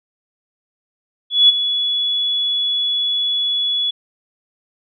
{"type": "tone with ADSR envelope", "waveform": "sine", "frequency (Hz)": 3399, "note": "G#7", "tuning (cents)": 39, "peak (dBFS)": -5, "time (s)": [1.3, 3.91], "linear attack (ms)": 190, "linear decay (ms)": 19, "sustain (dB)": -11, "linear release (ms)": 11, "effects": []}